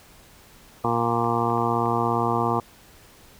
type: harmonic tone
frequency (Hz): 117.2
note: A#2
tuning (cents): +10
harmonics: 1 / 2 / 3 / 4 / 6 / 7 / 8 / 9 / 10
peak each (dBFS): -29 / -29 / -29 / -29 / -29 / -29 / -29 / -29 / -29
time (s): 0.84-2.6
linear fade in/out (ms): 5
type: clicks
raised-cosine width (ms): 0.5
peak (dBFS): -30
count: 4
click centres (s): 1.244 / 1.501 / 1.578 / 1.859
effects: pink hiss -51 dBFS RMS until 3.39 s